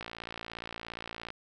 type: click train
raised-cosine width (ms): 0.3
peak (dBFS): -23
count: 75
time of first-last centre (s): 0.01-1.304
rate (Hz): 57.2
effects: none